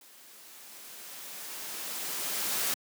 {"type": "noise with level ramp", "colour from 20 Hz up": "white", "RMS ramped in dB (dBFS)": [-55, -29], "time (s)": [0.01, 2.74], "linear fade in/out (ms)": 2, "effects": ["high-pass 200 Hz 12 dB/octave"]}